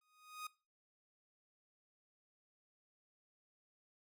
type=tone with exponential growth; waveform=sawtooth; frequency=1244.5 Hz; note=D#6; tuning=in tune; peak=-38 dBFS; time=0.01-0.47 s; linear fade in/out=5 ms; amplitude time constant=100 ms; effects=noise-tail reverb RT60 0.3 s tail -20 dB re dry